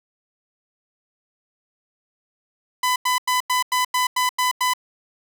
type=tone bursts; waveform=sawtooth; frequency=1003 Hz; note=B5; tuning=26 cents sharp; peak=-14 dBFS; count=9; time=2.83-4.736 s; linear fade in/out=5 ms; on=130 ms; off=92 ms; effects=none